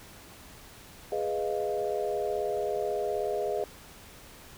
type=chord; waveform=sine; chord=F half-diminished seventh; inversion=first; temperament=equal; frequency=415.3 / 493.9 / 622.3 / 698.5 Hz; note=Ab4 / Cb5 / Eb5 / F5; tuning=0 / 0 / 0 / 0 cents; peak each=-31 / -35 / -33 / -35 dBFS; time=1.12-3.64 s; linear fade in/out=2 ms; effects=pink hiss -50 dBFS RMS until 4.57 s